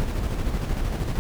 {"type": "noise with tremolo", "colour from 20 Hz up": "brown", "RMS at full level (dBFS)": -24, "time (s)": [0, 1.19], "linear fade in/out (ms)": 0, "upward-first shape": "square", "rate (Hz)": 13, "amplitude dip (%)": 35, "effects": []}